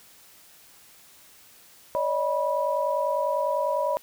sine tone cluster, 565 / 615 / 977 Hz, C#5 / D#5 / B5, +33 / -20 / -19 cents, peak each -27 dBFS, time 1.95-3.97 s, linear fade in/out 0 ms, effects white hiss -53 dBFS RMS until 4.02 s

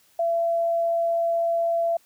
sine tone, 674 Hz, E5, 38 cents sharp, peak -20 dBFS, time 0.19-1.97 s, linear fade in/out 5 ms, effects white hiss -60 dBFS RMS until 2.05 s

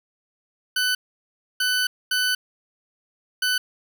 20% pulse tone bursts at uneven times, 1500 Hz, F#6, 23 cents sharp, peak -15 dBFS, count 4, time 0.76-0.95 / 1.6-1.87 / 2.11-2.35 / 3.42-3.58 s, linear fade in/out 5 ms, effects none

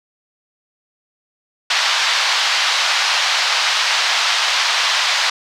white band-pass noise, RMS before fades -17 dBFS, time 1.7-5.3 s, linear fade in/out 5 ms, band 750 to 4900 Hz, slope 24 dB/octave, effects none

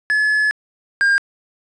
triangle tone pair in turn, 1712 / 1607.9 Hz, A6 / G6, -48 / +44 cents, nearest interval minor second, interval 108 cents, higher first, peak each -12 / -10 dBFS, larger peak second, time 0.1-0.51 / 1.01-1.18 s, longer first, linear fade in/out 0 ms, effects resampled to 22050 Hz + 8-bit

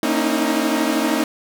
sawtooth tone cluster, 230.4 / 272.8 / 306.1 / 318.8 Hz, A#3 / C#4 / D#4 / D#4, -20 / -28 / -28 / +42 cents, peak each -19 dBFS, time 0.03-1.24 s, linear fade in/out 2 ms, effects none

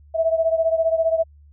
sine beating tone pair, 649 / 664 Hz, E5 / E5, -27 / +12 cents, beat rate 15 Hz, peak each -18 / -22 dBFS, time 0.14-1.24 s, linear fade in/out 20 ms, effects added 73 Hz sine -46 dBFS peak until 1.52 s

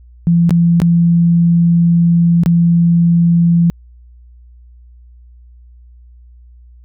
sine tone with dropouts, 170 Hz, F3, 46 cents flat, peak -7 dBFS, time 0.27-3.7 s, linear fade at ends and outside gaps 0 ms, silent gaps 0.494-0.507 / 0.801-0.818 / 2.435-2.46 s, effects added 60 Hz sine -38 dBFS peak until 6.84 s

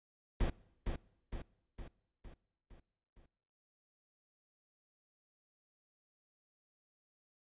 brown noise with echo, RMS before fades -32 dBFS, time 0.4-0.5 s, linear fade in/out 5 ms, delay 460 ms, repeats 6, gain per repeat -5 dB, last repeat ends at 3.26 s, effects noise-tail reverb RT60 1.0 s tail -23 dB re dry + resampled to 8000 Hz

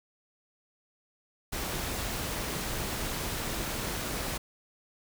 pink noise with amplitude modulation, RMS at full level -32 dBFS, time 1.52-4.38 s, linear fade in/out 10 ms, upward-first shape sine, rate 295 Hz, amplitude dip 40%, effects none

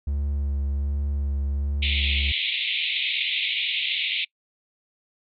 triangle tone with vibrato, 70.6 Hz, C#2, 32 cents sharp, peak -21 dBFS, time 0.07-2.32 s, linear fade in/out 5 ms, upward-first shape sine, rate 1.3 Hz, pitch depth 21 cents each way
white band-pass noise, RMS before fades -26 dBFS, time 1.82-4.25 s, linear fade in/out 10 ms, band 2100 to 3800 Hz, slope 96 dB/octave
effects noise-tail reverb RT60 0.1 s tail -26 dB re dry

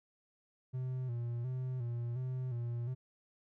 triangle tone with vibrato, 123.47 Hz, B2, in tune, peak -33 dBFS, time 0.73-2.95 s, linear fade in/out 20 ms, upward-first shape square, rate 1.4 Hz, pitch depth 67 cents each way, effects none

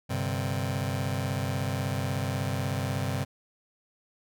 sawtooth chord, G suspended fourth, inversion none, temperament just, 98 / 130.67 / 147 Hz, G2 / C3 / D3, 0 / -2 / +2 cents, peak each -27 / -27 / -31 dBFS, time 0.09-3.25 s, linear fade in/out 20 ms, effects none

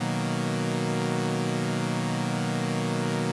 sawtooth chord, B major seventh, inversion none, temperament equal, 123.47 / 155.56 / 185 / 233.1 Hz, B2 / D#3 / F#3 / A#3, 0 / 0 / 0 / 0 cents, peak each -27 dBFS, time 0-3.32 s, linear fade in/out 10 ms, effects resampled to 24000 Hz

